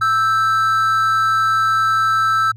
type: tone pair together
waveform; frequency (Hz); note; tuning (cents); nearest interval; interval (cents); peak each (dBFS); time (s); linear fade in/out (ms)
triangle; 1317.7 / 1567; E6 / G6; -1 / -1; minor third; 300; -12 / -20; 0.01-2.52; 10
effects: added 111 Hz sine -35 dBFS peak until 2.56 s